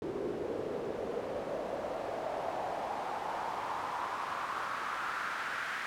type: noise with band-pass filter sweep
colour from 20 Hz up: pink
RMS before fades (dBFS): -37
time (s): 0.02-5.86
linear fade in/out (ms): 0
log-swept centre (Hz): 380 to 1600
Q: 3.2
effects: none